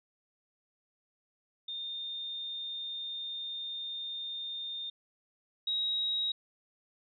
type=tone pair in turn; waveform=sine; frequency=3635 / 3810 Hz; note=A#7 / A#7; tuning=-44 / +37 cents; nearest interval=minor second; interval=81 cents; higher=second; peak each=-36 / -29 dBFS; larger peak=second; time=1.68-4.9 / 5.67-6.32 s; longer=first; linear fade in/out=5 ms; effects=none